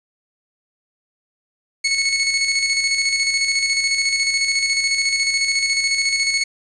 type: tone with tremolo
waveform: 20% pulse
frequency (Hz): 2200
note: C#7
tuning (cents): -14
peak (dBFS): -10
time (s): 1.84-6.44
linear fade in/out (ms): 10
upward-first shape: square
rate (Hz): 14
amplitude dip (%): 40
effects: resampled to 22050 Hz + 7-bit